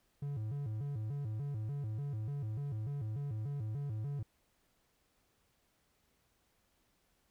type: tone with vibrato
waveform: triangle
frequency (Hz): 124.2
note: B2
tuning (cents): +10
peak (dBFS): -34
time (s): 0.22-4.23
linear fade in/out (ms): 5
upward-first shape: square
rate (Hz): 3.4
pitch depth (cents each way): 240
effects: pink hiss -75 dBFS RMS until 7.3 s